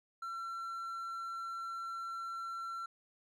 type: tone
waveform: triangle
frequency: 1354 Hz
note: E6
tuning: 46 cents sharp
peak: -37 dBFS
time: 0.22-2.86 s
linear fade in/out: 5 ms
effects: none